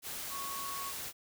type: tone in noise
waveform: sine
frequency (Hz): 1108.7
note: C#6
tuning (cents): 0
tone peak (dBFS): -40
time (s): 0.29-0.93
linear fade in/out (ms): 50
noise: white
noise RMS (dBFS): -41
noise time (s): 0.02-1.13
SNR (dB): -2
effects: none